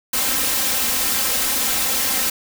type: noise with comb filter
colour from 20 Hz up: white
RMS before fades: -20 dBFS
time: 0.13-2.3 s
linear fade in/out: 5 ms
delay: 3.8 ms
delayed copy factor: +0.8
effects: none